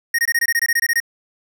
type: tone bursts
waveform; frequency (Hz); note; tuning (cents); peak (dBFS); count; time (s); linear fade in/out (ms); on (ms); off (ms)
square; 1864.7; A#6; 0; -15; 13; 0.14-1.002; 5; 46; 22
effects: none